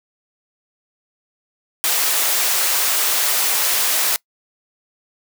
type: high-pass noise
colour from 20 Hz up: white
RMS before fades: -18 dBFS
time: 1.84-4.16 s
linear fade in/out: 0 ms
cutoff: 510 Hz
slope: 12 dB/octave
effects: noise-tail reverb RT60 0.1 s tail -24 dB re dry